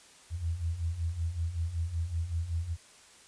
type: beating tone pair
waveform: sine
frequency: 80 / 85.3 Hz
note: D#2 / F2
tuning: +49 / -40 cents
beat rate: 5.3 Hz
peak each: -36 / -31 dBFS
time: 0.3-2.77 s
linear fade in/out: 50 ms
effects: white hiss -56 dBFS RMS until 3.27 s + resampled to 22050 Hz